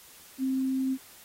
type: tone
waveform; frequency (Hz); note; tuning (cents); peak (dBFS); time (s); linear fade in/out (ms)
sine; 263.4; C4; +12; -25; 0.38-0.98; 50
effects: white hiss -52 dBFS RMS until 1.24 s + AAC 48 kbps